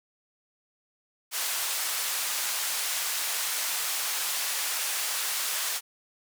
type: band-pass noise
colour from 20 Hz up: white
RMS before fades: -30 dBFS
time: 1.31-5.81 s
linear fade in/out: 50 ms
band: 780 to 13000 Hz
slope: 12 dB/octave
effects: none